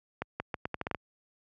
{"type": "accelerating click train", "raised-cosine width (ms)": 0.5, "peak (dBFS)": -17, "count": 9, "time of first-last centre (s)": [0.22, 0.947], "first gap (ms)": 180, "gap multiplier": 0.79, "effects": ["high-pass 60 Hz 12 dB/octave"]}